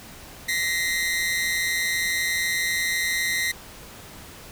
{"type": "tone pair together", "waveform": "sawtooth", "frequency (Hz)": [1888, 2060], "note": ["A#6", "C7"], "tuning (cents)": [22, -28], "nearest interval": "major second", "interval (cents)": 150, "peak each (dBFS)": -22, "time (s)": [0.48, 3.52], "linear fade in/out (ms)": 10, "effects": ["pink hiss -43 dBFS RMS until 4.51 s"]}